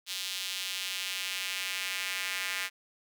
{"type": "tone with high-pass filter sweep", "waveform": "square", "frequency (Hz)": 94, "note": "F#2", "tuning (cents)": 28, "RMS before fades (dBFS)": -35, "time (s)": [0.06, 2.7], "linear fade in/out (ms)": 50, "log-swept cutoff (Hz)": [3500, 2000], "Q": 1.8, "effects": []}